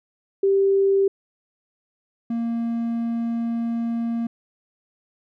sine / triangle tone pair in turn, 392 / 232.1 Hz, G4 / A#3, 0 / -7 cents, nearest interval major sixth, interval 907 cents, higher first, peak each -15 / -20 dBFS, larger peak first, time 0.43-1.08 / 2.3-4.27 s, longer second, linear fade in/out 5 ms, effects none

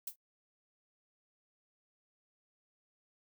violet noise with exponential decay, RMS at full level -34 dBFS, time 0.07-0.16 s, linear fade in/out 5 ms, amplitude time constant 19 ms, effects noise-tail reverb RT60 0.1 s tail -25 dB re dry

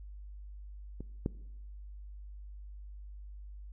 clicks, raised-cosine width 3 ms, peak -29 / -18 dBFS, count 2, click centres 1.006 / 1.261 s, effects noise-tail reverb RT60 0.9 s tail -20 dB re dry + added 50 Hz sine -44 dBFS peak until 3.72 s

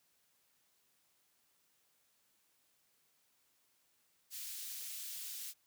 white high-pass noise, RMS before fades -45 dBFS, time 4.3-5.54 s, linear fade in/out 50 ms, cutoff 3100 Hz, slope 12 dB/octave, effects white hiss -75 dBFS RMS until 5.66 s + high-pass 60 Hz 12 dB/octave

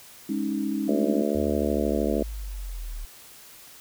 sine chord, Ab suspended fourth, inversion none, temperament just, 207.7 / 276.9 / 311.5 Hz, Ab3 / Db4 / Eb4, 0 / -2 / +2 cents, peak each -29 dBFS, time 0.29-1.22 s, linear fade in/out 5 ms
harmonic tone, 73 Hz, D2, 10 cents flat, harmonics 3 / 4 / 5 / 6 / 7 / 8 / 9, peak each -28 / -29 / -30 / -31 / -31 / -32 / -33 dBFS, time 0.88-2.23 s, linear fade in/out 5 ms
sine exponential sweep, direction down, 83.8 to 36.71 Hz, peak -31 dBFS, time 1.35-3.05 s, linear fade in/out 0 ms
effects white hiss -48 dBFS RMS until 3.8 s

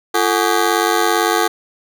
15% pulse ring-modulated tone, 394.1 Hz, G4, 9 cents sharp, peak -4 dBFS, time 0.14-1.48 s, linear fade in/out 10 ms, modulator 48.9 Hz, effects none

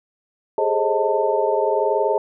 sine tone cluster, 406.5 / 427.4 / 534 / 626 / 892 Hz, G#4 / G#4 / C5 / D#5 / A5, -37 / +50 / +35 / +10 / +23 cents, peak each -23 dBFS, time 0.58-2.18 s, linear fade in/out 2 ms, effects none

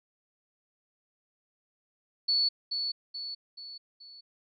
sine tone with echo, 4435 Hz, C#8, in tune, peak -23 dBFS, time 2.28-2.49 s, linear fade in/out 10 ms, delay 430 ms, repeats 4, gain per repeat -6 dB, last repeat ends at 4.21 s, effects none

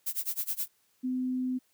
violet noise with tremolo, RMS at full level -30 dBFS, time 0.06-0.68 s, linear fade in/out 10 ms, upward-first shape sine, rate 9.5 Hz, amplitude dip 95%
sine tone, 254.9 Hz, C4, 45 cents flat, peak -28 dBFS, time 1.03-1.59 s, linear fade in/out 20 ms
effects white hiss -70 dBFS RMS until 1.73 s + high-pass 80 Hz 12 dB/octave

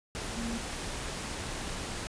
sine tone in noise, 231.4 Hz, A#3, 13 cents flat, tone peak -34 dBFS, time 0.37-0.58 s, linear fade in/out 0 ms, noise pink, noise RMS -37 dBFS, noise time 0.15-2.07 s, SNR 0 dB, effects resampled to 22050 Hz

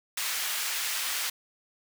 pink high-pass noise, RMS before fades -31 dBFS, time 0.17-1.3 s, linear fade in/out 5 ms, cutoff 1700 Hz, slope 12 dB/octave, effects none

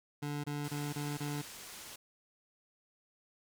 25% pulse tone bursts, 146 Hz, D3, 10 cents flat, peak -32 dBFS, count 5, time 0.22-1.42 s, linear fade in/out 10 ms, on 220 ms, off 25 ms
white low-pass noise, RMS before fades -49 dBFS, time 0.64-1.96 s, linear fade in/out 5 ms, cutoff 10000 Hz, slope 12 dB/octave
effects none

